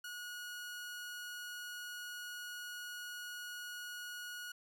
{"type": "tone", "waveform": "sawtooth", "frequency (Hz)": 1452, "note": "F#6", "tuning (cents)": -33, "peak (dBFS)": -40, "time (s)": [0.04, 4.52], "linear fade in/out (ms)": 5, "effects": []}